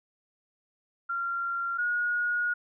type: tone pair in turn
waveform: sine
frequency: 1381 / 1444.2 Hz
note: F6 / F#6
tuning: -20 / -42 cents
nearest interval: minor second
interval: 78 cents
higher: second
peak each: -28 / -25 dBFS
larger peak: second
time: 1.09-1.78 / 1.78-2.54 s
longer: second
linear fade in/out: 10 ms
effects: none